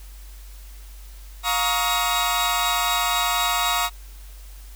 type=tone cluster; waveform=sawtooth; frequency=708 / 937 / 1118 / 1268 / 3800 Hz; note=F5 / A#5 / C#6 / D#6 / A#7; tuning=+23 / +9 / +14 / +32 / +33 cents; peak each=-23 dBFS; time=1.43-3.9 s; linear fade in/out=50 ms; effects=added 48 Hz sine -38 dBFS peak until 4.75 s + white hiss -50 dBFS RMS until 4.75 s